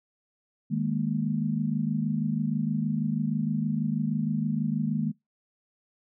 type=chord; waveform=sine; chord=D# suspended fourth; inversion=none; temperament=equal with one note detuned; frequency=155.56 / 206.8 / 233.1 Hz; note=D#3 / G#3 / A#3; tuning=0 / -7 / 0 cents; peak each=-29 dBFS; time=0.7-5.12 s; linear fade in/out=20 ms; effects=noise-tail reverb RT60 0.2 s tail -23 dB re dry